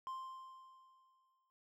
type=tone with exponential decay; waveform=triangle; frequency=1048 Hz; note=C6; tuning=2 cents sharp; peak=-39 dBFS; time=0.07-1.5 s; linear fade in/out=0 ms; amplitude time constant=310 ms; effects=noise-tail reverb RT60 0.3 s tail -18 dB re dry

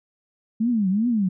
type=tone with vibrato; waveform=sine; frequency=213.1 Hz; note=G#3; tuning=45 cents sharp; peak=-18 dBFS; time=0.6-1.29 s; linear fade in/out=10 ms; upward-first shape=triangle; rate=2.6 Hz; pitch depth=280 cents each way; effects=none

